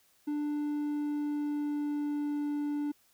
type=tone with pitch glide; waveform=triangle; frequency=295.3 to 292.6 Hz; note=D4 to D4; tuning=+10 to -6 cents; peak=-28 dBFS; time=0.27-2.92 s; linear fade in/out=10 ms; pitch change=-16 cents; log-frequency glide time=0.48-2.48 s; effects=white hiss -67 dBFS RMS until 3.13 s